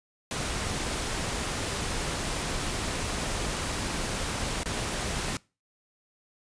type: noise with dropouts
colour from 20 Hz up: pink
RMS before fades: -31 dBFS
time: 0.31-5.37 s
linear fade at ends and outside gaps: 1 ms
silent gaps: 4.633-4.658 s
effects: noise-tail reverb RT60 0.3 s tail -23 dB re dry + resampled to 22050 Hz